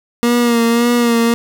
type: tone with vibrato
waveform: 30% pulse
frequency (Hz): 236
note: A#3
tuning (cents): +22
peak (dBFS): -8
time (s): 0.23-1.34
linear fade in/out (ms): 0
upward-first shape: sine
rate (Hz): 1.8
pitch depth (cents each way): 36
effects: none